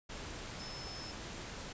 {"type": "tone in noise", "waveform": "sine", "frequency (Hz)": 5240, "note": "E8", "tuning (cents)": -11, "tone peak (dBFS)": -47, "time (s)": [0.59, 1.12], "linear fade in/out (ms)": 10, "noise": "pink", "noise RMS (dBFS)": -45, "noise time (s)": [0.09, 1.73], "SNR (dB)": -5, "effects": ["resampled to 16000 Hz"]}